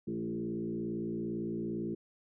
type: tone with frequency modulation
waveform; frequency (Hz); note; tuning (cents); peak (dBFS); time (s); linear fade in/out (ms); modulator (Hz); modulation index
sine; 275.6; C#4; -10; -33; 0.07-1.95; 10; 57.7; 2
effects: none